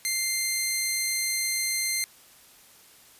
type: tone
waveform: 10% pulse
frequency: 2091 Hz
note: C7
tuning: 2 cents flat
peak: -16 dBFS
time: 0.05-2.04 s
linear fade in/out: 0 ms
effects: white hiss -54 dBFS RMS until 3.19 s + resampled to 32000 Hz